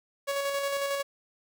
sawtooth tone with tremolo, 559 Hz, C#5, 14 cents sharp, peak -23 dBFS, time 0.27-1.03 s, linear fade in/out 20 ms, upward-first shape square, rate 11 Hz, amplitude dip 30%, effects none

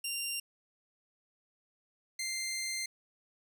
15% pulse tone pair in turn, 2779 / 2091 Hz, F7 / C7, -9 / -2 cents, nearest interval perfect fourth, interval 493 cents, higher first, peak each -27 / -28 dBFS, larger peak first, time 0.04-0.4 / 2.19-2.86 s, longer second, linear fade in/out 5 ms, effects none

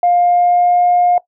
sine tone with pitch glide, 705 to 710.7 Hz, F5 to F5, +16 to +30 cents, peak -8 dBFS, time 0.03-1.18 s, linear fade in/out 2 ms, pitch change +14 cents, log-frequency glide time 0.16-0.84 s, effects noise-tail reverb RT60 0.1 s tail -18 dB re dry + tanh soft clip ceiling -4 dBFS

